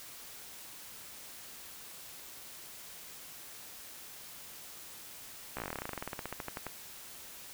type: slowing click train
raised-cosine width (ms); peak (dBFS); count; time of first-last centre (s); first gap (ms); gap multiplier
0.5; -22; 26; 5.57-6.667; 15; 1.08
effects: white hiss -49 dBFS RMS until 7.53 s